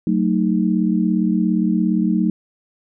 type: chord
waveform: sine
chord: D# diminished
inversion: first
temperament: just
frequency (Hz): 186.68 / 224 / 311.1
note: F#3 / A3 / D#4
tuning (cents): +16 / +31 / 0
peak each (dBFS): -18 / -19 / -21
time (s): 0.07-2.3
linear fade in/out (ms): 2
effects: none